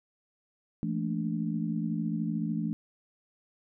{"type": "tone cluster", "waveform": "sine", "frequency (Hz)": [167.7, 218.1, 231.8, 290.9], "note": ["E3", "A3", "A#3", "D4"], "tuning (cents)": [30, -15, -10, -16], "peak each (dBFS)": [-32, -32, -40, -36], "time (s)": [0.83, 2.73], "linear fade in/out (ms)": 0, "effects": []}